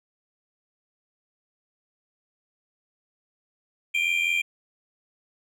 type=tone cluster; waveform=triangle; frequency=2354 / 2439 / 3184 Hz; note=D7 / D#7 / G7; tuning=+3 / -35 / +26 cents; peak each=-23 / -24 / -31 dBFS; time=3.94-4.42 s; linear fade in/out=10 ms; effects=none